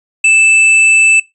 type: tone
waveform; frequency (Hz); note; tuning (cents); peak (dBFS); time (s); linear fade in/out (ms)
square; 2637; E7; 0; -6; 0.24-1.2; 5
effects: noise-tail reverb RT60 0.2 s tail -21 dB re dry + resampled to 24000 Hz